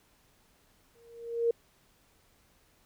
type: tone with exponential growth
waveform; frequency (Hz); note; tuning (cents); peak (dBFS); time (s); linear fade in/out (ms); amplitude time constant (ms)
sine; 466.2; A#4; 0; -21; 0.95-1.51; 5; 120
effects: pink hiss -66 dBFS RMS until 2.85 s